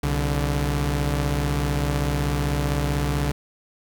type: tone pair together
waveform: sawtooth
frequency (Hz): 64.5 / 144.8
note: C2 / D3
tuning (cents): -24 / -24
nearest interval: octave + major second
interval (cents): 1400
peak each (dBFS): -20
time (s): 0.03-3.32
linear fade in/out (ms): 5
effects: 9-bit